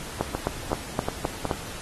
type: two click trains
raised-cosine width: 1 ms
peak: -10 / -12 dBFS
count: 6 / 4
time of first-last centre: 0.21-1.512 / 0.35-1.453 s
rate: 3.84 / 2.72 Hz
effects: pink hiss -38 dBFS RMS until 1.81 s + AAC 32 kbps